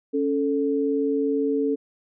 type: tone pair together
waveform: sine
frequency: 277.6 / 440.1 Hz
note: C#4 / A4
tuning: +3 / 0 cents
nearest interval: minor sixth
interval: 797 cents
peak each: -23 dBFS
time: 0.13-1.76 s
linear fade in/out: 20 ms
effects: none